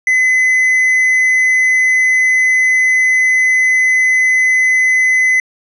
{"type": "tone", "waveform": "triangle", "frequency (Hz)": 2027, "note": "B6", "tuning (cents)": 45, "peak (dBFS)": -7, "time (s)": [0.07, 5.4], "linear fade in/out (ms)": 2, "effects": ["resampled to 24000 Hz"]}